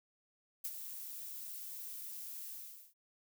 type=noise with ADSR envelope; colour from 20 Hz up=violet; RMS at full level=-38 dBFS; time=0.64-2.94 s; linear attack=11 ms; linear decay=47 ms; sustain=-8 dB; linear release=430 ms; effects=none